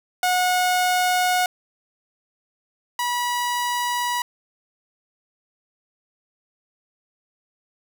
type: tone pair in turn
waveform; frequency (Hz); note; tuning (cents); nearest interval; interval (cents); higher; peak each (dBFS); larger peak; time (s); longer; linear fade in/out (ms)
sawtooth; 728 / 971.8; F#5 / B5; -28 / -28; perfect fourth; 500; second; -14 / -18; first; 0.23-1.46 / 2.99-4.22; neither; 2
effects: none